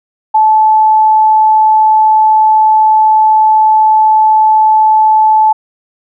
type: tone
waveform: sine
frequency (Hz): 868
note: A5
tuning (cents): -24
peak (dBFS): -4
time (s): 0.34-5.53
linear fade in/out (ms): 10
effects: none